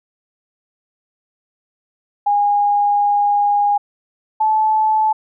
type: tone pair in turn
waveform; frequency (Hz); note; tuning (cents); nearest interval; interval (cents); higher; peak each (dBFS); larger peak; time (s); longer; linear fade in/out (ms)
sine; 819 / 867.7; G#5 / A5; -24 / -24; minor second; 100; second; -12; neither; 2.26-3.78 / 4.4-5.13; first; 10
effects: none